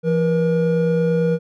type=tone pair together; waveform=triangle; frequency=169 / 478 Hz; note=E3 / A#4; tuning=+43 / +43 cents; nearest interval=octave + tritone; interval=1800 cents; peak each=-16 dBFS; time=0.03-1.39 s; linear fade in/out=50 ms; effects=none